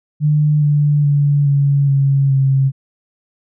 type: tone with pitch steps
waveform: sine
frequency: 150 / 146.91 / 143.89 / 140.93 / 138.03 / 135.19 Hz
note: D3 / D3 / D3 / C#3 / C#3 / C#3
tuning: +37 / +1 / -35 / +29 / -7 / -43 cents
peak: -10 dBFS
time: 0.2-2.72 s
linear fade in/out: 50 ms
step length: 420 ms
effects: none